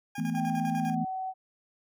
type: tone with tremolo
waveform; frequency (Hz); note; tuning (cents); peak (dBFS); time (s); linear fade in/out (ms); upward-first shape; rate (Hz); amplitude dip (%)
20% pulse; 813; G#5; -37; -33; 0.15-0.95; 5; square; 10; 75
type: chord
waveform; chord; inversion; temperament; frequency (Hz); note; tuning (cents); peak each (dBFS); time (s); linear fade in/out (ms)
sine; E suspended fourth; none; just; 164.81 / 219.8 / 247.2; E3 / A3 / B3; 0 / -2 / +2; -32; 0.18-1.05; 5
type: tone with pitch glide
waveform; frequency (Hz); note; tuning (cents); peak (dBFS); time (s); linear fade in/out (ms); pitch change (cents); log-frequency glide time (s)
sine; 783 to 754.6; G5 to F#5; -2 to +34; -31; 0.33-1.34; 50; -64; 0.78-0.95
effects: none